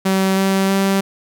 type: tone with pitch steps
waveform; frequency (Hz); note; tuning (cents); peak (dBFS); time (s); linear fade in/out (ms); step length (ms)
sawtooth; 191.3 / 193.08 / 194.87; G3 / G3 / G3; -42 / -26 / -10; -10; 0.05-1.01; 10; 320
effects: none